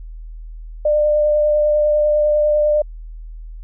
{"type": "tone with vibrato", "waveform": "sine", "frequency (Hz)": 599, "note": "D5", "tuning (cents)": 34, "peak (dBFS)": -12, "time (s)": [0.85, 2.82], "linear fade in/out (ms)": 5, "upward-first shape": "sine", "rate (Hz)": 10, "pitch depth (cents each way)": 11, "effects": ["added 40 Hz sine -30 dBFS peak until 3.63 s"]}